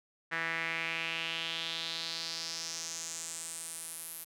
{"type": "tone with band-pass filter sweep", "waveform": "sawtooth", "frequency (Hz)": 164.81, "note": "E3", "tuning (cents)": 0, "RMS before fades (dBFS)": -38, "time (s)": [0.31, 4.25], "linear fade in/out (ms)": 20, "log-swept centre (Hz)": [1800, 12000], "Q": 3.6, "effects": []}